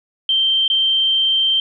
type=tone with dropouts; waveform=sine; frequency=3136 Hz; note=G7; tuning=in tune; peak=-13 dBFS; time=0.29-1.6 s; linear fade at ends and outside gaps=2 ms; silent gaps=0.679-0.7 s; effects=none